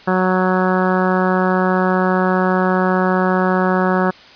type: harmonic tone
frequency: 185 Hz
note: F#3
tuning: in tune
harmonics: 1 / 2 / 3 / 4 / 5 / 6 / 7 / 8 / 9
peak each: -17 / -20 / -22 / -23 / -24 / -25 / -25 / -26 / -27 dBFS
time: 0.07-4.11 s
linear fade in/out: 10 ms
effects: white hiss -42 dBFS RMS until 4.35 s + resampled to 11025 Hz